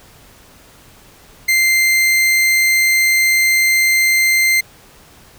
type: tone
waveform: 40% pulse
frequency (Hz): 2088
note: C7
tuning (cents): -4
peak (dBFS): -10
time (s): 1.48-4.61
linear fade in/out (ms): 10
effects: pink hiss -45 dBFS RMS until 5.38 s